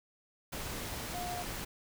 sine tone in noise, 712 Hz, F5, 33 cents sharp, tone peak -38 dBFS, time 1.14-1.43 s, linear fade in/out 10 ms, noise pink, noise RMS -40 dBFS, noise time 0.52-1.65 s, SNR -1 dB, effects none

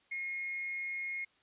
sine tone with amplitude modulation, 2152 Hz, C7, 48 cents sharp, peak -34 dBFS, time 0.11-1.25 s, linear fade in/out 10 ms, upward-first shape sine, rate 295 Hz, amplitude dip 30%, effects white hiss -69 dBFS RMS until 1.42 s + resampled to 8000 Hz

